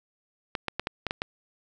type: clicks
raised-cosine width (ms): 0.3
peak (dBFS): -12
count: 7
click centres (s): 0.552 / 0.683 / 0.796 / 0.871 / 1.067 / 1.109 / 1.219
effects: none